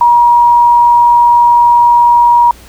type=tone; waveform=sine; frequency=954 Hz; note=A#5; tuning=40 cents sharp; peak=-3 dBFS; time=0.01-2.51 s; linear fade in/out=2 ms; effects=added 60 Hz sine -37 dBFS peak until 2.68 s + pink hiss -38 dBFS RMS until 2.68 s